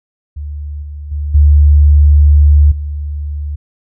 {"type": "tone with level steps", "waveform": "sine", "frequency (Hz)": 73.42, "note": "D2", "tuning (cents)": 0, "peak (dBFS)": [-20, -23, -15, -3, -17], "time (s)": [0.36, 3.56], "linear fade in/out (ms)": 10, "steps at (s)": [0.82, 1.11, 1.34, 2.71], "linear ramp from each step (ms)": 10, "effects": []}